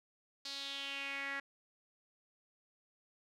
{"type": "tone with band-pass filter sweep", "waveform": "sawtooth", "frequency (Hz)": 277.2, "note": "C#4", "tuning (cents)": 0, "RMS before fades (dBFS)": -42, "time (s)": [0.45, 1.4], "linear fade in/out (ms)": 5, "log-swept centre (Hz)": [4500, 1800], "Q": 4.1, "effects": []}